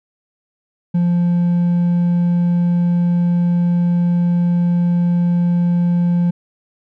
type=tone with hard clipping; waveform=triangle; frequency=174.3 Hz; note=F3; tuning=3 cents flat; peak=-13 dBFS; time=0.94-6.31 s; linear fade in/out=10 ms; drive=5 dB; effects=none

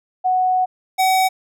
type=tone pair in turn; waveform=sine / square; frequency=740 / 754.7 Hz; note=F#5 / F#5; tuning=0 / +34 cents; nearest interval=unison; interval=34 cents; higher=second; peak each=-14 dBFS; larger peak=neither; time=0.24-0.66 / 0.98-1.29 s; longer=first; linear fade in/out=20 ms; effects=none

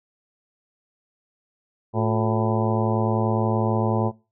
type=harmonic tone with a mistuned harmonic; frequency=110.5 Hz; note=A2; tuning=8 cents sharp; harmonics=1 / 2 / 3 / 4 / 5 / 6 / 7 / 8 / 9; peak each=-23 / -26 / -28 / -29 / -30 / -31 / -31 / -32 / -33 dBFS; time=1.93-4.12 s; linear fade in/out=50 ms; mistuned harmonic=3; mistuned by=+120 cents; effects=noise-tail reverb RT60 0.3 s tail -22 dB re dry

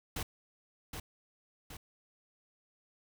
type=noise with echo; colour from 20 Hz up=pink; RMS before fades=-37 dBFS; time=0.16-0.23 s; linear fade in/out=5 ms; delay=770 ms; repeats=2; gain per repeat=-5 dB; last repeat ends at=1.77 s; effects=none

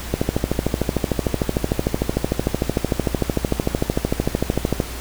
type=click train; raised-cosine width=2 ms; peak=-4 dBFS; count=63; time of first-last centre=0.14-4.802 s; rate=13.3 Hz; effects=added 60 Hz sine -31 dBFS peak until 5 s + pink hiss -33 dBFS RMS until 5 s

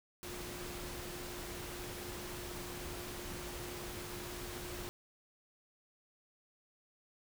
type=tone in noise; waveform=sine; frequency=355.2 Hz; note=F4; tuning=29 cents sharp; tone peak=-48 dBFS; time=0.23-4.89 s; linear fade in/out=0 ms; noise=pink; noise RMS=-45 dBFS; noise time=0.23-4.89 s; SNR=-6 dB; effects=none

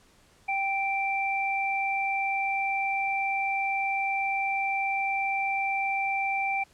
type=tone pair together; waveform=sine; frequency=784 / 2349 Hz; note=G5 / D7; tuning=0 / 0 cents; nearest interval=octave + perfect fifth; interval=1900 cents; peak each=-28 dBFS; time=0.48-6.64 s; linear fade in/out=10 ms; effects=pink hiss -60 dBFS RMS until 6.73 s + low-pass 10000 Hz 12 dB/octave

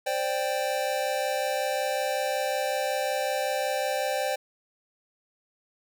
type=chord; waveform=square; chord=C suspended second; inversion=none; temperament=just; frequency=523.3 / 588.7 / 784.9 Hz; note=C5 / D5 / G5; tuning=0 / +4 / +2 cents; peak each=-31 dBFS; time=0.06-4.36 s; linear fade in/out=10 ms; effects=none

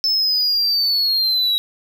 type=linear sweep; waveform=triangle; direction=down; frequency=5280 to 3847 Hz; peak=-14 dBFS; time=0.04-1.58 s; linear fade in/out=0 ms; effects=none

